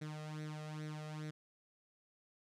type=tone with flanger; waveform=sawtooth; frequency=153.3 Hz; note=D#3; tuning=25 cents flat; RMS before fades=-45 dBFS; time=0.01-1.31 s; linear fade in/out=10 ms; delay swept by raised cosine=0.5 to 1.6 ms; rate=2.4 Hz; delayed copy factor=+0.7; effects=low-pass 8000 Hz 12 dB/octave